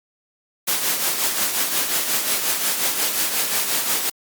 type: noise with tremolo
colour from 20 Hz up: white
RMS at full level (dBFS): -19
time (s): 0.67-4.1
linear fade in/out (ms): 10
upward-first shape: triangle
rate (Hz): 5.6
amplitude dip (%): 55
effects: high-pass 200 Hz 12 dB/octave + Opus 48 kbps